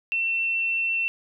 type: tone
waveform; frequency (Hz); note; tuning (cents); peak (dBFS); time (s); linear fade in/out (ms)
sine; 2697; E7; +39; -22; 0.12-1.08; 0
effects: none